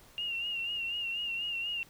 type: tone with vibrato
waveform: sine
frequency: 2794 Hz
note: F7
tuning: in tune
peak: -32 dBFS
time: 0.18-1.83 s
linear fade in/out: 0 ms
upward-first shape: sine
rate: 4.1 Hz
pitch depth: 52 cents each way
effects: pink hiss -58 dBFS RMS until 1.89 s